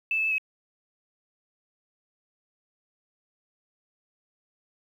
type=tone with pitch steps; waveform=sine; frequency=2635 / 2610 / 2627 / 2558 Hz; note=E7 / E7 / E7 / D#7; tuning=-1 / -18 / -7 / +47 cents; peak=-23 dBFS; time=0.11-0.382 s; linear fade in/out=2 ms; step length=68 ms; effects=9-bit

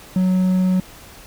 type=tone; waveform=triangle; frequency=185 Hz; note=F#3; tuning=in tune; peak=-12 dBFS; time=0.16-0.8 s; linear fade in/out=2 ms; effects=pink hiss -42 dBFS RMS until 1.26 s

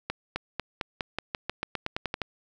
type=accelerating click train; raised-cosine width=0.3 ms; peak=-13 dBFS; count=15; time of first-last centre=0.1-2.217 s; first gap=260 ms; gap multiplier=0.91; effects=none

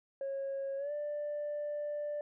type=tone with pitch glide; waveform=sine; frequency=547 to 589.7 Hz; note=C#5 to D5; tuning=-23 to +7 cents; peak=-33 dBFS; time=0.21-2.21 s; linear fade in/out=2 ms; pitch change=+130 cents; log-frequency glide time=0.77-0.92 s; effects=tanh soft clip ceiling -32 dBFS

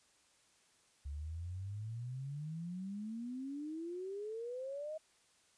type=exponential sweep; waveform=sine; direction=up; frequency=69.3 to 637 Hz; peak=-40 dBFS; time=1.05-4.98 s; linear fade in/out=10 ms; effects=white hiss -70 dBFS RMS until 5.57 s + resampled to 22050 Hz

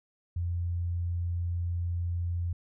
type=tone; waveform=sine; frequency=86.7 Hz; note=F2; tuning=12 cents flat; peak=-28 dBFS; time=0.36-2.53 s; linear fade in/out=5 ms; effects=none

